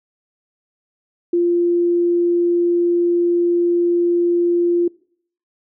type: tone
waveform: sine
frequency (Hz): 346.8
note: F4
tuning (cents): -12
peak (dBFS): -13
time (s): 1.33-4.88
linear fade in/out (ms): 5
effects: noise-tail reverb RT60 0.6 s tail -24 dB re dry